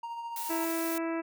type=tone with tremolo; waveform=triangle; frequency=932.3 Hz; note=A#5; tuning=in tune; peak=-32 dBFS; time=0.03-0.65 s; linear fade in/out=5 ms; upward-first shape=triangle; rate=14 Hz; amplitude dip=45%
type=noise; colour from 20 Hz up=blue; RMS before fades=-38 dBFS; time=0.36-0.98 s; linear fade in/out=2 ms
type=harmonic tone; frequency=329.6 Hz; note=E4; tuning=in tune; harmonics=1 / 2 / 3 / 4 / 5 / 6 / 7 / 8; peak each=-31 / -37 / -41 / -43 / -45 / -47 / -48 / -49 dBFS; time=0.49-1.22 s; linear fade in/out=20 ms
effects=none